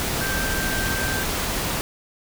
sine tone in noise, 1568 Hz, G6, in tune, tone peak -27 dBFS, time 0.21-1.23 s, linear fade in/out 0 ms, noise pink, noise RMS -25 dBFS, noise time 0-1.81 s, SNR -5 dB, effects none

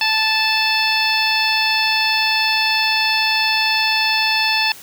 harmonic tone, 877 Hz, A5, 6 cents flat, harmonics 1 / 2 / 3 / 4 / 5 / 6, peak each -22 / -23 / -19 / -24 / -22 / -23 dBFS, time 0.01-4.72 s, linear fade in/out 2 ms, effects white hiss -39 dBFS RMS until 4.82 s + high-pass 80 Hz 12 dB/octave

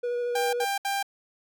triangle tone with vibrato, 483.9 Hz, B4, 35 cents flat, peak -24 dBFS, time 0.03-0.65 s, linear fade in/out 10 ms, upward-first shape triangle, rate 13 Hz, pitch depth 15 cents each way
sawtooth tone bursts, 794 Hz, G5, 22 cents sharp, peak -22 dBFS, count 3, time 0.35-1.028 s, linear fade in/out 5 ms, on 180 ms, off 69 ms
effects none

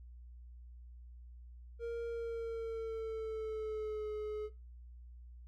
triangle tone with pitch glide, 466.2 to 425 Hz, A#4 to G#4, 0 to +40 cents, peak -35 dBFS, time 1.79-4.5 s, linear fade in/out 50 ms, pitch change -160 cents, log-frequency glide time 2.08-4.1 s, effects noise-tail reverb RT60 0.3 s tail -21 dB re dry + added 60 Hz sine -50 dBFS peak until 5.47 s

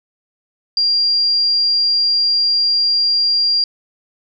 sine tone, 4770 Hz, D8, 26 cents sharp, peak -12 dBFS, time 0.77-3.64 s, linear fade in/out 2 ms, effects none

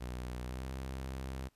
sawtooth tone with pitch glide, 61.74 to 65.79 Hz, B1 to C2, 0 to +10 cents, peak -35 dBFS, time 0-1.49 s, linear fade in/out 20 ms, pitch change +110 cents, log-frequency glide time 0.41-0.7 s, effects pink hiss -75 dBFS RMS until 1.55 s + resampled to 32000 Hz

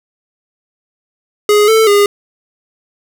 square tone with pitch steps, 416.7 / 442.8 / 407.7 Hz, G#4 / A4 / G#4, +6 / +11 / -32 cents, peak -7 dBFS, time 1.49-2.06 s, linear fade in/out 2 ms, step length 190 ms, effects none

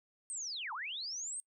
sine linear two-way sweep, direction down then up, 8670 to 830.6 to 8670 Hz, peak -38 dBFS, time 0.3-1.4 s, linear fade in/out 0 ms, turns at 0.73 s, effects noise-tail reverb RT60 0.1 s tail -24 dB re dry

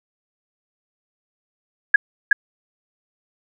sine tone with echo, 1661.2 Hz, G#6, in tune, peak -6 dBFS, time 1.94-1.96 s, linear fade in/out 5 ms, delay 370 ms, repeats 1, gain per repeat -3 dB, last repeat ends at 2.33 s, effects none

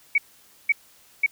sine tone bursts, 2253 Hz, C#7, 28 cents sharp, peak -15 dBFS, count 3, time 0.15-1.263 s, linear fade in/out 5 ms, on 31 ms, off 510 ms, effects white hiss -55 dBFS RMS until 1.31 s

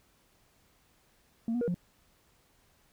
sine tone with pitch steps, 228.8 / 241.9 / 475.5 / 176.4 Hz, A#3 / B3 / A#4 / F3, -32 / -36 / +34 / +18 cents, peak -26 dBFS, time 1.48-1.744 s, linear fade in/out 2 ms, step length 66 ms, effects tanh soft clip ceiling -26 dBFS + pink hiss -67 dBFS RMS until 2.92 s

